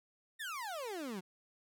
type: exponential sweep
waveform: 30% pulse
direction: down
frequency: 1878 to 174.61 Hz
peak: -37 dBFS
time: 0.39-1.21 s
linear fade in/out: 20 ms
effects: none